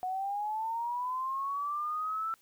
sine linear sweep, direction up, 730 to 1335 Hz, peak -31 dBFS, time 0.03-2.34 s, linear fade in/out 0 ms, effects white hiss -66 dBFS RMS until 2.41 s

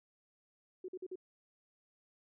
sine tone bursts, 369 Hz, F#4, 5 cents flat, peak -40 dBFS, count 4, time 0.84-1.157 s, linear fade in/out 5 ms, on 44 ms, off 47 ms, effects none

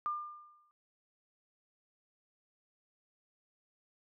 sine tone with exponential decay, 1200 Hz, D6, 37 cents sharp, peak -30 dBFS, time 0.06-0.71 s, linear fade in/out 0 ms, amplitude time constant 140 ms, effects none

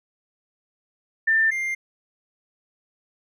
sine / triangle tone pair in turn, 1788 / 2100 Hz, A6 / C7, +27 / +6 cents, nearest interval minor third, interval 279 cents, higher second, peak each -16 / -22 dBFS, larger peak first, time 1.27-1.51 / 1.51-1.75 s, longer neither, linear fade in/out 10 ms, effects none

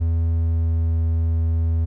triangle tone with pitch glide, 82.6 to 81.93 Hz, E2 to E2, +4 to -10 cents, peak -15 dBFS, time 0-1.86 s, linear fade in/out 20 ms, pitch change -14 cents, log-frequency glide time 0.25-0.83 s, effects none

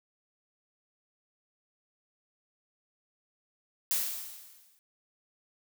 blue noise with exponential decay, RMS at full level -27 dBFS, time 3.91-4.79 s, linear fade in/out 0 ms, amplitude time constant 190 ms, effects none

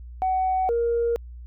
sine tone pair in turn, 751 / 468.7 Hz, F#5 / A#4, +26 / +9 cents, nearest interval minor sixth, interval 817 cents, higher first, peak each -19 dBFS, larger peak neither, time 0.22-0.69 / 0.69-1.16 s, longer neither, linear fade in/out 0 ms, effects tanh soft clip ceiling -16 dBFS + added 60 Hz sine -37 dBFS peak until 1.46 s

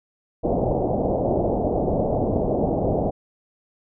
white low-pass noise, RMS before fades -22 dBFS, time 0.43-3.11 s, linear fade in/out 20 ms, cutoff 730 Hz, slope 48 dB/octave, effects none

